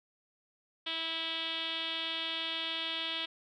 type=tone with low-pass filter; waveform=5% pulse; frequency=326.5 Hz; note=E4; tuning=17 cents flat; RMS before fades=-36 dBFS; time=0.86-3.26 s; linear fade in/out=10 ms; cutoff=3400 Hz; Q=6; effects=none